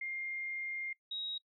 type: tone pair in turn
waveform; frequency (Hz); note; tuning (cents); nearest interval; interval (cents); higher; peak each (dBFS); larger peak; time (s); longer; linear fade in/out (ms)
sine; 2116 / 3803; C7 / A#7; +19 / +34; minor seventh; 1015; second; -37 / -37; neither; 0.01-0.93 / 1.11-1.38; first; 5
effects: noise-tail reverb RT60 0.1 s tail -21 dB re dry